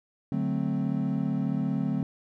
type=chord; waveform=triangle; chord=D dominant seventh; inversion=none; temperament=equal; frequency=146.83 / 185 / 220 / 261.6 Hz; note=D3 / F#3 / A3 / C4; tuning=0 / 0 / 0 / 0 cents; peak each=-29 dBFS; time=0.32-2.03 s; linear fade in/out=2 ms; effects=none